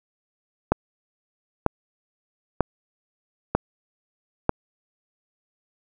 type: click train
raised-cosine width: 1 ms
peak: -3 dBFS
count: 5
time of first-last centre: 0.72-4.494 s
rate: 1.06 Hz
effects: none